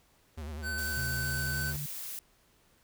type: tone with vibrato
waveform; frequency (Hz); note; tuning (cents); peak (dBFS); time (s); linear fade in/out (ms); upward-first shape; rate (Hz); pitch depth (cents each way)
square; 75.5; D2; +48; -38; 0.37-1.77; 10; sine; 10; 110
type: tone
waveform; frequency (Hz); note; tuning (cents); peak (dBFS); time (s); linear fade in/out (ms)
square; 1520; F#6; +46; -34; 0.62-1.74; 50
type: noise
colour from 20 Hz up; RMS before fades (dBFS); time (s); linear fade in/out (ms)
blue; -40; 0.78-2.19; 0
type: tone with pitch glide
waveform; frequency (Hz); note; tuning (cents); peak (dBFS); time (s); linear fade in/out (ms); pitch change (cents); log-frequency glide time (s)
sine; 130.81 to 145.14; C3 to D3; 0 to -20; -36; 0.97-1.86; 2; +180; 1.07-1.74
effects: pink hiss -66 dBFS RMS until 2.83 s